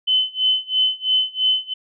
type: tone with tremolo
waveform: sine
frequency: 3039 Hz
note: F#7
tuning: 46 cents sharp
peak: -13 dBFS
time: 0.07-1.74 s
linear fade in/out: 10 ms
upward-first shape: sine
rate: 3 Hz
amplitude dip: 95%
effects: none